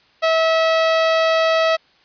sawtooth tone, 648 Hz, E5, 30 cents flat, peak -10 dBFS, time 0.22-1.77 s, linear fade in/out 20 ms, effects white hiss -55 dBFS RMS until 2.04 s + resampled to 11025 Hz

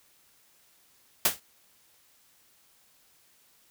white noise with exponential decay, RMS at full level -18 dBFS, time 1.25-1.4 s, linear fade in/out 5 ms, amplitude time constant 32 ms, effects white hiss -63 dBFS RMS until 3.7 s

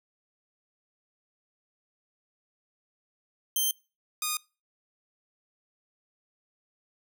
5% pulse tone pair in turn, 3136 / 1230.9 Hz, G7 / D#6, 0 / -19 cents, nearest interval octave + major third, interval 1619 cents, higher first, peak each -16 dBFS, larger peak neither, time 3.56-3.71 / 4.22-4.37 s, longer neither, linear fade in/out 2 ms, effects noise-tail reverb RT60 0.3 s tail -23 dB re dry

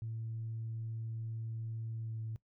sine tone with pitch glide, 112.8 to 111.25 Hz, A2 to A2, +44 to +20 cents, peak -37 dBFS, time 0.02-2.36 s, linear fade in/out 0 ms, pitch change -24 cents, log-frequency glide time 2.01-2.2 s, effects noise-tail reverb RT60 0.1 s tail -19 dB re dry + tanh soft clip ceiling -33 dBFS

